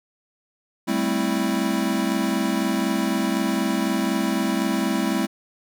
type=chord; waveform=square; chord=A minor seventh; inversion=third; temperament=equal; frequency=196 / 220 / 261.6 / 329.6 Hz; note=G3 / A3 / C4 / E4; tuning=0 / 0 / 0 / 0 cents; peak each=-27 dBFS; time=0.87-5.27 s; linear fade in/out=20 ms; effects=none